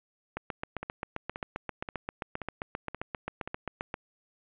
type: two click trains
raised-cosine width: 0.5 ms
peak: -21 / -18 dBFS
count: 6 / 28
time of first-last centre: 0.83-3.476 / 0.37-3.941 s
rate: 1.89 / 7.56 Hz
effects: resampled to 8000 Hz + 8-bit